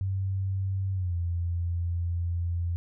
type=tone with pitch glide; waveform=sine; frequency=96 to 86.02 Hz; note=G2 to F2; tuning=-36 to -26 cents; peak=-26 dBFS; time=0.01-2.76 s; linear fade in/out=0 ms; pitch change=-190 cents; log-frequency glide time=0.93-1.15 s; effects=none